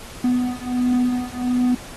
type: beating tone pair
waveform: triangle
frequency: 247.6 / 249 Hz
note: B3 / B3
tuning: +5 / +14 cents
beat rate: 1.4 Hz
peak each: -19 dBFS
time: 0.24-1.75 s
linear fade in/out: 5 ms
effects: pink hiss -39 dBFS RMS until 1.96 s + AAC 32 kbps